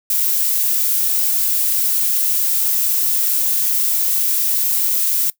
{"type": "noise", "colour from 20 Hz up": "violet", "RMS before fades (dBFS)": -17, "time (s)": [0.1, 5.3], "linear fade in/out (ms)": 2, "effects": ["noise-tail reverb RT60 0.1 s tail -20 dB re dry"]}